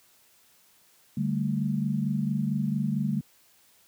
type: chord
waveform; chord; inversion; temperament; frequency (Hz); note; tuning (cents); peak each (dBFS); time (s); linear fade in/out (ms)
sine; D suspended fourth; none; just; 146.83 / 195.78 / 220.2; D3 / G3 / A3; 0 / -2 / +2; -29; 1.17-3.21; 5
effects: white hiss -61 dBFS RMS until 3.87 s + high-pass 60 Hz 12 dB/octave